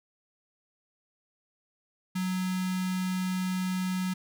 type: tone with notch filter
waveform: square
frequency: 185 Hz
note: F#3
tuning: in tune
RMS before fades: -30 dBFS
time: 2.15-4.14 s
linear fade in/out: 10 ms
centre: 550 Hz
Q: 0.78
effects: none